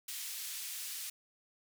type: band-pass noise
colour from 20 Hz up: white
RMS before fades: -42 dBFS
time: 0.08-1.1 s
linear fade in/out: 5 ms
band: 2300 to 16000 Hz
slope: 12 dB/octave
effects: none